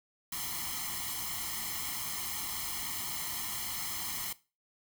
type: noise with comb filter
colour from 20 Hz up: white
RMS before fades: -37 dBFS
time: 0.32-4.33 s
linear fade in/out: 5 ms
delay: 0.96 ms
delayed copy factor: +0.9
effects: noise-tail reverb RT60 0.3 s tail -18 dB re dry